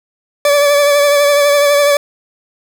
40% pulse tone with vibrato, 576 Hz, D5, 34 cents flat, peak -7 dBFS, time 0.45-1.97 s, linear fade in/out 2 ms, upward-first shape triangle, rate 12 Hz, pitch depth 35 cents each way, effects none

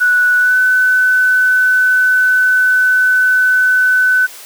sine tone with pitch glide, 1478 to 1506.4 Hz, F#6 to F#6, -2 to +31 cents, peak -8 dBFS, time 0-4.27 s, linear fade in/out 20 ms, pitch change +33 cents, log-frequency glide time 0.39-0.56 s, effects white hiss -34 dBFS RMS until 4.45 s + high-pass 400 Hz 12 dB/octave

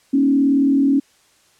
sine tone with frequency modulation, 275.4 Hz, C#4, 11 cents flat, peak -12 dBFS, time 0.13-1 s, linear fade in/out 10 ms, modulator 38.6 Hz, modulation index 0.63, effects white hiss -56 dBFS RMS until 1.59 s + low-pass 9000 Hz 12 dB/octave

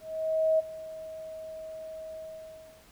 sine tone with ADSR envelope, 636 Hz, D#5, 38 cents sharp, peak -20 dBFS, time 0-2.87 s, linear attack 590 ms, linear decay 19 ms, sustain -18 dB, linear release 680 ms, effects pink hiss -58 dBFS RMS until 2.91 s

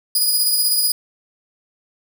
15% pulse tone with tremolo, 4936 Hz, D#8, 15 cents flat, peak -7 dBFS, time 0.15-0.92 s, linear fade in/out 5 ms, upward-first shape sine, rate 16 Hz, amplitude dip 35%, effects none

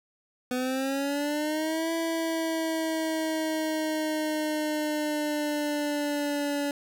25% pulse linear two-way sweep, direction up then down, 248.9 to 330.2 to 285.8 Hz, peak -23 dBFS, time 0.51-6.71 s, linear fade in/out 2 ms, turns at 1.92 s, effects none

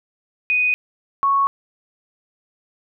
sine tone pair in turn, 2489 / 1106.5 Hz, D#7 / C#6, 0 / -3 cents, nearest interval octave + major second, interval 1403 cents, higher first, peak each -15 / -14 dBFS, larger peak second, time 0.5-0.74 / 1.23-1.47 s, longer neither, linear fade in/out 0 ms, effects none

